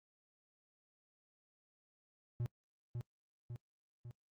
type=tone with echo; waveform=triangle; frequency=120 Hz; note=B2; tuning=49 cents flat; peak=-33 dBFS; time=2.4-2.46 s; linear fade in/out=0 ms; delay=550 ms; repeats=3; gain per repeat=-4 dB; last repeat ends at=4.11 s; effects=noise-tail reverb RT60 0.1 s tail -24 dB re dry + Opus 48 kbps